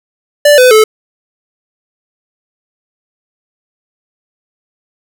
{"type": "tone with pitch steps", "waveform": "square", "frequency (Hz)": [586, 504.3, 434], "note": ["D5", "B4", "A4"], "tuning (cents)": [-4, 36, -24], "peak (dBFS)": -3, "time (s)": [0.45, 0.84], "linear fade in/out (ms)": 5, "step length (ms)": 130, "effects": []}